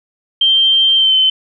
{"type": "tone with pitch glide", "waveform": "sine", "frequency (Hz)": [3147, 3068], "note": ["G7", "G7"], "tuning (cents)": [6, -38], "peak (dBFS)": -8, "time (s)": [0.41, 1.3], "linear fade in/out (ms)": 5, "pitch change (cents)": -44, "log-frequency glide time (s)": [0.95, 1.15], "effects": []}